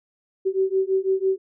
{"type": "beating tone pair", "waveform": "sine", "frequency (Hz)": [379.4, 385.4], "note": ["F#4", "G4"], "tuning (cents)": [43, -29], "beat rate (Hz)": 6, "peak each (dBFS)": -22, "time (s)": [0.45, 1.38], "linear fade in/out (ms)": 20, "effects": []}